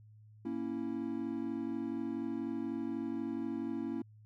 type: chord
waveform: triangle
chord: A# diminished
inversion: none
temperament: equal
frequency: 233.1 / 277.2 / 329.6 Hz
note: A#3 / C#4 / E4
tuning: 0 / 0 / 0 cents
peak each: -38 / -37 / -37 dBFS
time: 0.45-4.02 s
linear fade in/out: 5 ms
effects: added 107 Hz sine -55 dBFS peak until 4.25 s